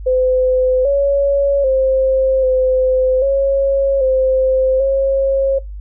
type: tone with pitch steps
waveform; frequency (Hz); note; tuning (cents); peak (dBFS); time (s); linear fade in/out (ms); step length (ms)
sine; 511 / 560 / 527 / 515 / 548 / 522 / 542; C5 / C#5 / C5 / C5 / C#5 / C5 / C#5; -41 / +18 / +12 / -28 / -20 / -4 / -39; -11; 0.06-5.59; 10; 790
effects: noise-tail reverb RT60 0.2 s tail -24 dB re dry + added 50 Hz sine -26 dBFS peak until 5.8 s